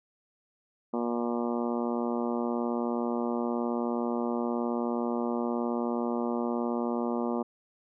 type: harmonic tone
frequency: 119 Hz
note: A#2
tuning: 36 cents sharp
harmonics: 2 / 3 / 4 / 5 / 6 / 7 / 8 / 9 / 10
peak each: -30 / -34 / -36 / -38 / -40 / -41 / -42 / -43 / -44 dBFS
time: 0.93-7.43 s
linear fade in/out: 10 ms
effects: none